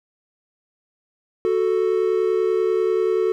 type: tone pair together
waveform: triangle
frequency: 370 / 440.3 Hz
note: F#4 / A4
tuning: 0 / +1 cents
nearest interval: minor third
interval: 301 cents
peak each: -18 dBFS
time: 1.45-3.32 s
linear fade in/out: 0 ms
effects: none